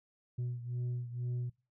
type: beating tone pair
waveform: sine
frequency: 122 / 124.1 Hz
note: B2 / B2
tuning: -21 / +9 cents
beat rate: 2.1 Hz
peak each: -34 / -38 dBFS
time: 0.38-1.5 s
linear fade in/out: 10 ms
effects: noise-tail reverb RT60 0.3 s tail -22 dB re dry + tanh soft clip ceiling -32 dBFS